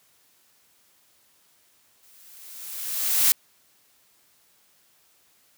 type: noise with exponential growth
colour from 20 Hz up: blue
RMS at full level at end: -17 dBFS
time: 2.03-3.32 s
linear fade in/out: 0 ms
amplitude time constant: 280 ms
effects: white hiss -62 dBFS RMS until 5.57 s + high-pass 60 Hz 12 dB/octave

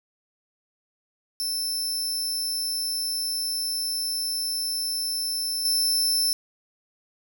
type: tone with level steps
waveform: sawtooth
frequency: 5310 Hz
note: E8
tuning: 12 cents sharp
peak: -23 / -18 dBFS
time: 1.4-6.33 s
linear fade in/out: 0 ms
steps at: 5.65 s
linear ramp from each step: 2 ms
effects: none

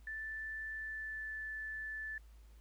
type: tone with pitch glide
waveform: sine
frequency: 1760 to 1748.9 Hz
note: A6 to A6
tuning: 0 to -11 cents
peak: -40 dBFS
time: 0.07-2.18 s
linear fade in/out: 2 ms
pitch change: -11 cents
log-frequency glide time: 0.71-1.34 s
effects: added 54 Hz sine -55 dBFS peak until 2.6 s + pink hiss -71 dBFS RMS until 2.6 s

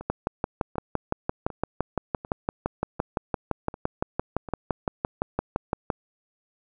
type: two click trains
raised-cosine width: 1 ms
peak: -23 / -10 dBFS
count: 7 / 35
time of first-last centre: 0.01-4.488 / 0.1-5.902 s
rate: 1.34 / 5.86 Hz
effects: none

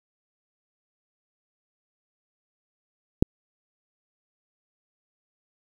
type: click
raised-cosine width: 3 ms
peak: -3 dBFS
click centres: 3.225 s
effects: 7-bit

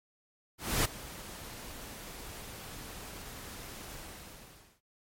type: noise with ADSR envelope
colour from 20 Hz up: pink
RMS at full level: -27 dBFS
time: 0.58-4.81 s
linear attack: 270 ms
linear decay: 9 ms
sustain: -18 dB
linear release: 860 ms
effects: MP3 64 kbps

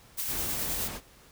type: noise with tremolo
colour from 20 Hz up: blue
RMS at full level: -31 dBFS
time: 0.17-0.89 s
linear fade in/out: 20 ms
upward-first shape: triangle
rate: 9.5 Hz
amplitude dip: 35%
type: noise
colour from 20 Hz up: pink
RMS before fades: -38 dBFS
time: 0.27-1.01 s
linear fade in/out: 50 ms
effects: pink hiss -56 dBFS RMS until 1.31 s

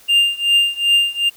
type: tone with tremolo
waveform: triangle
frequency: 2800 Hz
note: F7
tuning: 4 cents sharp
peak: -7 dBFS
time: 0.08-1.3 s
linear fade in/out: 20 ms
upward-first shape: triangle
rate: 2.6 Hz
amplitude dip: 95%
effects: white hiss -47 dBFS RMS until 1.36 s

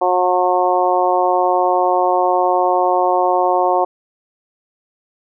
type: harmonic tone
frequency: 181 Hz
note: F#3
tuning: 38 cents flat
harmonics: 2 / 3 / 4 / 5 / 6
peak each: -20 / -19 / -16 / -19 / -22 dBFS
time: 0.01-3.85 s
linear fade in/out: 10 ms
effects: none

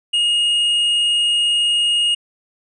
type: tone with tanh clipping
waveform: triangle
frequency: 2861 Hz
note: F7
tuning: 41 cents sharp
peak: -15 dBFS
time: 0.13-2.15 s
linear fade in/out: 10 ms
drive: 9 dB
effects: resampled to 24000 Hz

